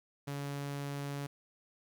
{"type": "tone", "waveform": "sawtooth", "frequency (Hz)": 141.7, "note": "C#3", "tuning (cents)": 38, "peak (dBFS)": -33, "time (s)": [0.27, 1.27], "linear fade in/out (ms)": 10, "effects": ["11-bit"]}